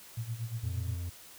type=tone with tremolo; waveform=sine; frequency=114.7 Hz; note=A#2; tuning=28 cents flat; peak=-31 dBFS; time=0.17-0.95 s; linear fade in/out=5 ms; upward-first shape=sine; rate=8.5 Hz; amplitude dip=80%
type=tone; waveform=triangle; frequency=87.31 Hz; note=F2; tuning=in tune; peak=-32 dBFS; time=0.63-1.1 s; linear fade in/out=10 ms
effects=white hiss -52 dBFS RMS until 1.38 s